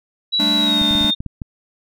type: tone with pitch glide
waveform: sine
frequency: 3915 to 3653 Hz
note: B7 to A#7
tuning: -16 to -36 cents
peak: -15 dBFS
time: 0.32-1.15 s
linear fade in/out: 20 ms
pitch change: -120 cents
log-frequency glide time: 0.56-0.85 s
type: chord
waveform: square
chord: G suspended second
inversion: none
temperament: equal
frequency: 196 / 220 / 293.7 Hz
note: G3 / A3 / D4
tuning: 0 / 0 / 0 cents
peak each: -26 / -24 / -23 dBFS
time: 0.39-1.11 s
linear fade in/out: 10 ms
type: clicks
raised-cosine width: 5 ms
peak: -15 dBFS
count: 8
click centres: 0.815 / 0.91 / 0.953 / 1.011 / 1.046 / 1.205 / 1.263 / 1.418 s
effects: none

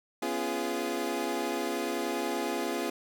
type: chord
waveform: 25% pulse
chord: C# dominant seventh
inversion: third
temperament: equal with one note detuned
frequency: 246.9 / 277.2 / 343.8 / 415.3 Hz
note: B3 / C#4 / E#4 / G#4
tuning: 0 / 0 / -27 / 0 cents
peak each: -33 / -33 / -30 / -32 dBFS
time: 0.22-2.9 s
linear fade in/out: 5 ms
effects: none

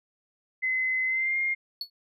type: tone with pitch glide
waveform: sine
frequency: 2042 to 2123 Hz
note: C7 to C7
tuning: -43 to +25 cents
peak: -24 dBFS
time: 0.62-1.55 s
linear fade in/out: 20 ms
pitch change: +68 cents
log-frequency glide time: 1.06-1.37 s
type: tone with exponential decay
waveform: triangle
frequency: 4410 Hz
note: C#8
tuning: 10 cents flat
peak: -26 dBFS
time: 1.81-1.9 s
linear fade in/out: 2 ms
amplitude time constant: 19 ms
effects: none

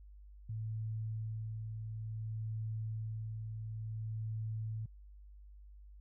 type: tone with tremolo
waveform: sine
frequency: 110 Hz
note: A2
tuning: in tune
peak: -36 dBFS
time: 0.49-4.86 s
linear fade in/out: 5 ms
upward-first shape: sine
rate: 0.57 Hz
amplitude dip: 35%
effects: added 50 Hz sine -52 dBFS peak until 6 s

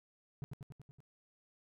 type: tone with echo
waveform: triangle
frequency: 138.59 Hz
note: C#3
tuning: in tune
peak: -36 dBFS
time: 0.42-0.44 s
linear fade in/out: 0 ms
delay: 94 ms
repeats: 6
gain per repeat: -3 dB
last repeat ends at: 1.004 s
effects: none

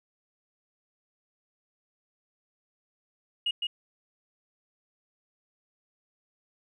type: tone with echo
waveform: sine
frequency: 2872 Hz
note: F7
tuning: 48 cents sharp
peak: -24 dBFS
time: 3.46-3.51 s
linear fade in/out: 5 ms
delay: 160 ms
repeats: 1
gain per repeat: -3 dB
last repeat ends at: 3.67 s
effects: tanh soft clip ceiling -20 dBFS

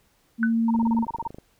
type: tone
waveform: sine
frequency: 228.3 Hz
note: A#3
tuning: 36 cents flat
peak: -19 dBFS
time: 0.38-1.06 s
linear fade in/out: 50 ms
type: tone with exponential decay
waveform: sine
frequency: 1500 Hz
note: F#6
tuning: 23 cents sharp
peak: -19 dBFS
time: 0.43-0.53 s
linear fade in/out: 1 ms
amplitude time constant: 21 ms
type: tone bursts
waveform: sine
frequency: 922 Hz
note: A#5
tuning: 19 cents flat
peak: -25 dBFS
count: 11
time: 0.68-1.277 s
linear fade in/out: 5 ms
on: 27 ms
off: 30 ms
type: click train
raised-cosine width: 2 ms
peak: -27 dBFS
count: 17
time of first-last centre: 0.75-1.385 s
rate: 25.2 Hz
effects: pink hiss -64 dBFS RMS until 1.59 s

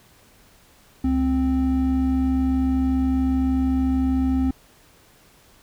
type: tone pair together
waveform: triangle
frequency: 69.35 / 261.6 Hz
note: C#2 / C4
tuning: +1 / 0 cents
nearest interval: octave + major seventh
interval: 2299 cents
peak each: -22 / -17 dBFS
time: 1.04-4.51 s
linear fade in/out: 5 ms
effects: pink hiss -54 dBFS RMS until 5.62 s

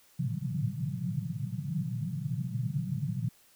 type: band-pass noise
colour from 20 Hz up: pink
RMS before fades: -33 dBFS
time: 0.19-3.29 s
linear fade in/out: 5 ms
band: 110 to 190 Hz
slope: 96 dB/octave
effects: white hiss -62 dBFS RMS until 3.55 s

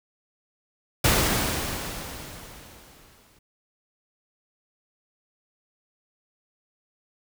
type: noise with exponential decay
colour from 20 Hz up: pink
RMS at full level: -19 dBFS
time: 1.04-3.39 s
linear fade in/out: 5 ms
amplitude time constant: 510 ms
effects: none

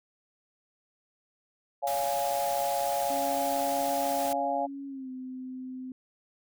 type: chord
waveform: sine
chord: Db major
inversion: none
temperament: equal with one note detuned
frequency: 562.4 / 698.5 / 830.6 Hz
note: Db5 / F5 / Ab5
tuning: +25 / 0 / 0 cents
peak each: -32 / -30 / -31 dBFS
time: 1.82-4.67 s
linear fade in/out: 20 ms
type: noise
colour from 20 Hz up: white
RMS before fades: -38 dBFS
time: 1.87-4.33 s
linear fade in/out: 2 ms
type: tone with pitch glide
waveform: sine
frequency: 277.2 to 257.1 Hz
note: C#4 to C4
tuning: 0 to -30 cents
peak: -36 dBFS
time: 3.1-5.92 s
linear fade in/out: 2 ms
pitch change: -130 cents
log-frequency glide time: 4.87-5.1 s
effects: none

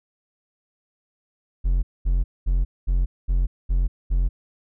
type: tone bursts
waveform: triangle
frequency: 44.28 Hz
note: F1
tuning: 25 cents sharp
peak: -15 dBFS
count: 7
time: 1.64-4.29 s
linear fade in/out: 20 ms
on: 190 ms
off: 220 ms
effects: none

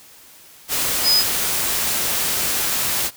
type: tone in noise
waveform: sine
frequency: 5010 Hz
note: D#8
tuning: 11 cents sharp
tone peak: -13 dBFS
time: 1.03-1.24 s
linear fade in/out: 50 ms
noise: white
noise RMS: -21 dBFS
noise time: 0.68-3.11 s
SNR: +5 dB
effects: white hiss -46 dBFS RMS until 3.16 s

